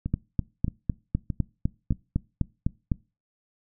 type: two click trains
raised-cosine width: 5 ms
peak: -16 / -11 dBFS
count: 4 / 12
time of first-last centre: 0.06-1.923 / 0.14-2.918 s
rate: 1.61 / 3.96 Hz
effects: noise-tail reverb RT60 0.3 s tail -23 dB re dry